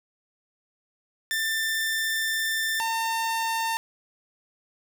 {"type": "tone pair in turn", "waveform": "sawtooth", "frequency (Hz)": [1783, 905.5], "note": ["A6", "A5"], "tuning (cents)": [22, 49], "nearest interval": "octave", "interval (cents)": 1173, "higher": "first", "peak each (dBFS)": -21, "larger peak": "neither", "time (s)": [[1.31, 2.8], [2.8, 3.77]], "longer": "first", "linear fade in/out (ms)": 0, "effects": []}